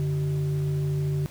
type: tone with frequency modulation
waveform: sine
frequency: 145.1 Hz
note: D3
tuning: 21 cents flat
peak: -23 dBFS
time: 0-1.26 s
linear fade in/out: 0 ms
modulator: 237 Hz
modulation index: 0.48
effects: pink hiss -48 dBFS RMS until 1.3 s